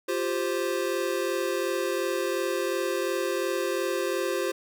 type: chord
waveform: square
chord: F suspended second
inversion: none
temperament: equal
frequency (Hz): 349.2 / 392 / 523.3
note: F4 / G4 / C5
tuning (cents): 0 / 0 / 0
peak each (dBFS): -31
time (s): 0.08-4.52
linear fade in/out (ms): 10
effects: none